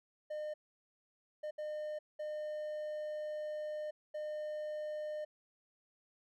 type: tone bursts at uneven times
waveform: triangle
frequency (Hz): 607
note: D#5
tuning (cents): -43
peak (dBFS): -36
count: 5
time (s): 0.3-0.54 / 1.43-1.51 / 1.58-1.99 / 2.19-3.91 / 4.14-5.25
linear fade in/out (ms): 10
effects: none